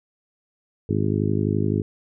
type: harmonic tone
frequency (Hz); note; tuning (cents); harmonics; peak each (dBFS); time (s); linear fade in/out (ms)
51.7; G#1; -7; 2 / 3 / 4 / 5 / 6 / 7 / 8; -24 / -26 / -27 / -28 / -29 / -29 / -30; 0.89-1.82; 5
effects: none

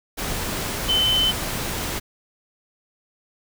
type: tone in noise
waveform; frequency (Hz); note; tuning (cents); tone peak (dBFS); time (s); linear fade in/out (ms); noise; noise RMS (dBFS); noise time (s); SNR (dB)
sine; 3053; G7; -46; -17; 0.88-1.32; 20; pink; -27; 0.17-2; +7
effects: none

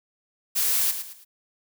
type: noise with echo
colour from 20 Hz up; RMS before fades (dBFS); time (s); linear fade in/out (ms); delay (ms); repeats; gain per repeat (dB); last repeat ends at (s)
blue; -23; 0.55-0.92; 20; 110; 3; -9; 1.25
effects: none

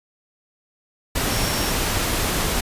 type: tone in noise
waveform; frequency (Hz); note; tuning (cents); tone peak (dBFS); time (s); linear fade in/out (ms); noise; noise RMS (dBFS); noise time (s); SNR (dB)
sine; 5520; F8; -21; -31; 1.3-1.72; 10; pink; -22; 1.15-2.61; -12
effects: resampled to 32000 Hz

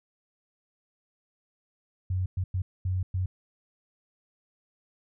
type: tone bursts at uneven times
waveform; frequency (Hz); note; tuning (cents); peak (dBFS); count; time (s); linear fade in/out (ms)
sine; 92.5; F#2; 0; -25; 5; 2.1-2.26 / 2.37-2.44 / 2.54-2.62 / 2.85-3.03 / 3.14-3.26; 5
effects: none

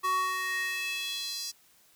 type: tone with high-pass filter sweep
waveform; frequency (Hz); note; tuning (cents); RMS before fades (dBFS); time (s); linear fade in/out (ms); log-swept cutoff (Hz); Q
square; 372.9; F#4; +14; -32; 0.03-1.52; 20; 970 to 5300; 3.5
effects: white hiss -62 dBFS RMS until 1.95 s

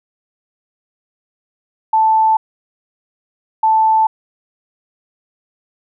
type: tone pair in turn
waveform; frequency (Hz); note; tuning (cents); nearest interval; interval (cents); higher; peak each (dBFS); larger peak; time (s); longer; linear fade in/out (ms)
sine; 880 / 880; A5 / A5; 0 / 0; unison; 0; neither; -9; neither; 1.93-2.37 / 3.63-4.07; neither; 5
effects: none

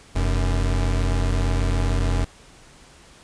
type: tone pair together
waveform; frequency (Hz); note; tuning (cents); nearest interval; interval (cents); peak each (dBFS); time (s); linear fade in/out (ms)
square; 43.28 / 91.7; F1 / F#2; -15 / -15; octave + minor second; 1300; -21 / -24; 0.15-2.25; 10
effects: pink hiss -49 dBFS RMS until 3.23 s + resampled to 22050 Hz

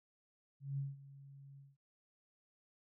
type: tone with ADSR envelope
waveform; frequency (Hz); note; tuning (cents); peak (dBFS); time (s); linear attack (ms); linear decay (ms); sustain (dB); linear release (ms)
sine; 138.59; C#3; 0; -35; 0.6-1.77; 180; 180; -18; 190
effects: none

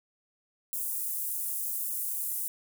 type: high-pass noise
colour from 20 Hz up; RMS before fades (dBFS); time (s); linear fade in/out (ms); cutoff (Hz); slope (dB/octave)
pink; -33; 0.73-2.48; 0; 10000; 24
effects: none

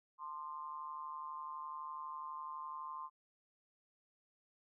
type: tone with amplitude modulation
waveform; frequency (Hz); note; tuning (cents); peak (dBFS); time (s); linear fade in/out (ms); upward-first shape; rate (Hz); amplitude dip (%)
sine; 1046.5; C6; 0; -39; 0.18-3.1; 50; sine; 152; 80
effects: none

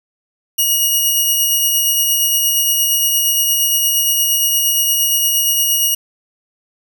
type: tone with tremolo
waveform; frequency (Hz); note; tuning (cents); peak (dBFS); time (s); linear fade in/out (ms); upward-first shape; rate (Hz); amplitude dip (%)
5% pulse; 2887; F#7; -43; -3; 0.58-5.95; 10; sine; 8.6; 25
effects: none

